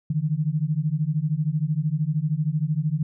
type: beating tone pair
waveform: sine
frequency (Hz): 146.83 / 159.83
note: D3 / D#3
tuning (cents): 0 / +47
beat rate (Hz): 13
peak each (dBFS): -24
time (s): 0.1-3.03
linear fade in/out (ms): 5
effects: none